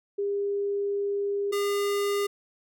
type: tone pair in turn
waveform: sine / square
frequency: 402.8 / 404.8 Hz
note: G4 / G#4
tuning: +47 / -44 cents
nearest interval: unison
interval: 9 cents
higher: second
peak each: -25 dBFS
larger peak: neither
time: 0.18-1.52 / 1.52-2.27 s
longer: first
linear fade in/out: 10 ms
effects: none